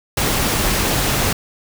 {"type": "noise", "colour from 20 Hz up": "pink", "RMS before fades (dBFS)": -18, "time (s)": [0.17, 1.33], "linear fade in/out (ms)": 5, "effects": []}